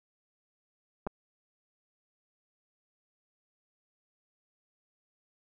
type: clicks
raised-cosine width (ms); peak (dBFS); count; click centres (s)
1; -21; 2; 1.067 / 1.072
effects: none